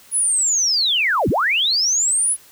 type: linear two-way sweep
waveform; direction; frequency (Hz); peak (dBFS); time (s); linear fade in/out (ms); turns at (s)
sine; down then up; 10548 to 67.8 to 10548; -15; 0.11-2.37; 50; 1.29
effects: white hiss -48 dBFS RMS until 2.51 s